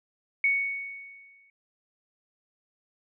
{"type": "tone with exponential decay", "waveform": "sine", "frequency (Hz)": 2224, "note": "C#7", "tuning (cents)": 5, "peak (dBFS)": -19, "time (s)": [0.44, 1.5], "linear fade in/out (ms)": 2, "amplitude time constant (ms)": 230, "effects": []}